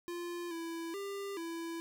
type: tone with pitch steps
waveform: square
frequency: 347.3 / 332.2 / 398.1 / 333 Hz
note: F4 / E4 / G4 / E4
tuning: -10 / +13 / +27 / +18 cents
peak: -39 dBFS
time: 0.08-1.8 s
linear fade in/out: 0 ms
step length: 430 ms
effects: none